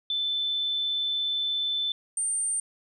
sine tone pair in turn, 3523 / 8831 Hz, A7 / C#9, +1 / -8 cents, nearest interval octave + major third, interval 1591 cents, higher second, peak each -25 dBFS, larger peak neither, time 0.1-1.92 / 2.17-2.6 s, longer first, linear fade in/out 2 ms, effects none

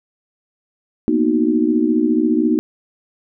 sine chord, B major seventh, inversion third, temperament equal with one note detuned, 232.4 / 246.9 / 311.1 / 370 Hz, A#3 / B3 / D#4 / F#4, -5 / 0 / 0 / 0 cents, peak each -20 / -19 / -16 / -22 dBFS, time 1.08-2.59 s, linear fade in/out 0 ms, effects none

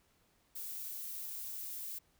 violet noise, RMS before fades -43 dBFS, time 0.55-1.99 s, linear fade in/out 10 ms, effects pink hiss -72 dBFS RMS until 2.19 s

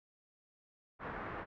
white low-pass noise, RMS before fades -43 dBFS, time 0.99-1.46 s, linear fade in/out 50 ms, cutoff 1600 Hz, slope 24 dB/octave, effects none

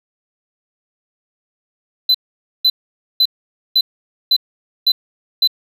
triangle tone bursts, 4028 Hz, B7, 33 cents sharp, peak -8 dBFS, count 7, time 2.09-5.475 s, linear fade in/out 5 ms, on 55 ms, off 500 ms, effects none

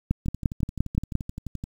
two click trains, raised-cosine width 5 ms, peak -9 / -20 dBFS, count 7 / 17, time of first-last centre 0.11-1.153 / 0.26-1.639 s, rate 5.75 / 11.6 Hz, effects 8-bit

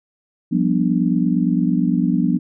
sine chord, G dominant seventh, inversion third, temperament just, 176.4 / 196 / 245 / 294 Hz, F3 / G3 / B3 / D4, +18 / 0 / -14 / +2 cents, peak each -19 / -22 / -19 / -22 dBFS, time 0.51-2.39 s, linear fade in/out 20 ms, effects none

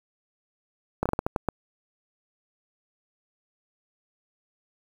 slowing click train, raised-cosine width 1 ms, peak -10 dBFS, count 8, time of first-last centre 1.03-1.487 s, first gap 26 ms, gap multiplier 1.3, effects 7-bit

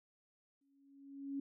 sine tone with exponential growth, 277.2 Hz, C#4, in tune, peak -36 dBFS, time 0.61-1.4 s, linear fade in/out 5 ms, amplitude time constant 170 ms, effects none

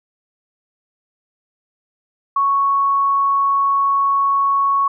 sine tone, 1108.7 Hz, C#6, in tune, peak -13 dBFS, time 2.36-4.88 s, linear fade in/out 5 ms, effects none

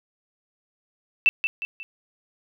sine tone with echo, 2662 Hz, E7, 16 cents sharp, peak -13 dBFS, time 1.26-1.29 s, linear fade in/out 0 ms, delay 180 ms, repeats 3, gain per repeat -7 dB, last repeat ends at 1.83 s, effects none

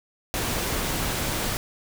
pink noise, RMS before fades -27 dBFS, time 0.34-1.57 s, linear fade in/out 0 ms, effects none

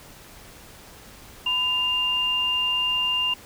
sine tone pair together, 1003.2 / 2800 Hz, B5 / F7, +27 / +4 cents, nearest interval octave + tritone, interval 1777 cents, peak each -31 / -21 dBFS, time 1.46-3.34 s, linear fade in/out 5 ms, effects pink hiss -46 dBFS RMS until 3.45 s

